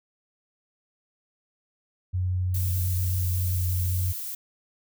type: tone with pitch glide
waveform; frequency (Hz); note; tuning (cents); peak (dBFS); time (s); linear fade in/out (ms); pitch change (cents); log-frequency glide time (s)
sine; 91.3 to 89.73; F#2 to F2; -23 to +47; -23; 2.13-4.13; 20; -30; 2.4-3.98
type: noise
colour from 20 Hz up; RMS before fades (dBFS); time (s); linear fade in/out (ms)
violet; -34; 2.54-4.35; 5
effects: none